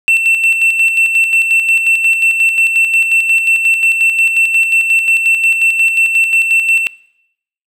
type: tone with tremolo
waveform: triangle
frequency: 2690 Hz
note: E7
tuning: 34 cents sharp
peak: -5 dBFS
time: 0.08-6.87 s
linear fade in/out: 0 ms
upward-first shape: square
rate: 5.6 Hz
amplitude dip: 45%
effects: noise-tail reverb RT60 0.8 s tail -23 dB re dry